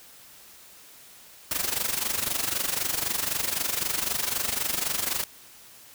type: noise with amplitude modulation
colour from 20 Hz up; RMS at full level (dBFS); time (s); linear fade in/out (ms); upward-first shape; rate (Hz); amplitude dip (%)
white; -25; 1.51-5.24; 2; sine; 23.9; 75
effects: white hiss -50 dBFS RMS until 5.94 s